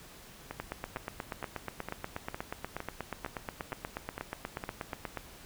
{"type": "two click trains", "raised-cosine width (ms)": 0.5, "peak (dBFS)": [-22, -20], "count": [10, 39], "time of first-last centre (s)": [[0.51, 4.638], [0.6, 5.173]], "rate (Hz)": [2.18, 8.31], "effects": ["pink hiss -52 dBFS RMS until 5.45 s"]}